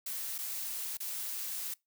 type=noise with dropouts; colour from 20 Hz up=blue; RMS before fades=-38 dBFS; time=0.06-1.74 s; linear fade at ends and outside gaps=5 ms; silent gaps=0.382-0.386 / 0.972-1.002 s; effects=noise-tail reverb RT60 0.2 s tail -24 dB re dry